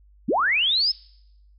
sine linear sweep, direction up, 154.5 to 5274 Hz, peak -18 dBFS, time 0.28-0.92 s, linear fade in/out 10 ms, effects noise-tail reverb RT60 0.8 s tail -24 dB re dry + added 50 Hz sine -51 dBFS peak until 1.58 s

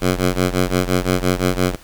10% pulse ring-modulated tone, 91 Hz, F#2, 28 cents flat, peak -5 dBFS, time 0.01-1.76 s, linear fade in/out 10 ms, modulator 48.4 Hz, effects pink hiss -45 dBFS RMS until 1.83 s

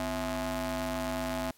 sawtooth ring-modulated tone, 198.8 Hz, G3, 25 cents sharp, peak -24 dBFS, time 0-1.51 s, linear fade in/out 0 ms, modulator 453 Hz, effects white hiss -63 dBFS RMS until 1.57 s + AAC 64 kbps

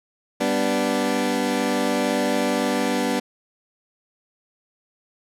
20% pulse chord, G major, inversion none, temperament equal, 196 / 246.9 / 293.7 Hz, G3 / B3 / D4, 0 / 0 / 0 cents, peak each -22 / -18 / -20 dBFS, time 0.4-3.2 s, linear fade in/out 10 ms, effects low-pass 12000 Hz 12 dB/octave

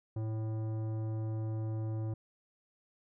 sine tone with tanh clipping, 110 Hz, A2, in tune, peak -35 dBFS, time 0.16-2.14 s, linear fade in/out 5 ms, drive 14 dB, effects none

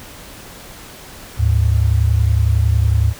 sine tone pair together, 74.7 / 105.57 Hz, D2 / G#2, +30 / +29 cents, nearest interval tritone, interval 599 cents, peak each -14 dBFS, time 1.37-3.14 s, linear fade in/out 50 ms, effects pink hiss -37 dBFS RMS until 3.19 s

